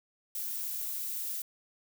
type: noise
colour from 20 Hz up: violet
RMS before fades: -36 dBFS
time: 0.35-1.42 s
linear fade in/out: 2 ms
effects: none